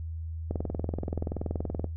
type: click train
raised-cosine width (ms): 2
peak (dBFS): -18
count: 29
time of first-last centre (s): 0.51-1.843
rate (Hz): 21
effects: noise-tail reverb RT60 0.2 s tail -20 dB re dry + added 81 Hz sine -33 dBFS peak until 1.96 s